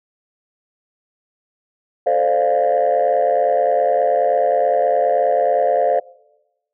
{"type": "chord", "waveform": "sine", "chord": "D minor seventh", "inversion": "second", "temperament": "equal with one note detuned", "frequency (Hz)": [440, 523.3, 592.8, 698.5], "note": ["A4", "C5", "D5", "F5"], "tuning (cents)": [0, 0, 16, 0], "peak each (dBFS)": [-22, -17, -18, -16], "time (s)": [2.06, 6], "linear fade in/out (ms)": 10, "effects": ["noise-tail reverb RT60 1.0 s tail -24 dB re dry", "tanh soft clip ceiling -8 dBFS"]}